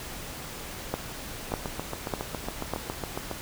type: two click trains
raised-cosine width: 1 ms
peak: -17 / -13 dBFS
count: 14 / 4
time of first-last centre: 1.52-3.313 / 0.94-2.736 s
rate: 7.25 / 1.67 Hz
effects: pink hiss -39 dBFS RMS until 3.41 s